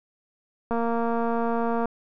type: click train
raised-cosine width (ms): 1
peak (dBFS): -14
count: 267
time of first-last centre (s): 0.71-1.857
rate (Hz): 232
effects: none